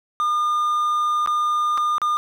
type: tone with dropouts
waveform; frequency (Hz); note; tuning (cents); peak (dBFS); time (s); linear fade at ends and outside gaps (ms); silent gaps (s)
triangle; 1211; D#6; -47; -16; 0.2-2.17; 0; 1.261-1.274 / 1.775-1.779 / 1.982-2.017
effects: none